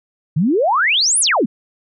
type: exponential two-way sweep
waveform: sine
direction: up then down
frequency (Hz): 138.59 to 11175 to 185.4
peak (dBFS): -12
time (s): 0.36-1.46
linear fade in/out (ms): 10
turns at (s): 1.2
effects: none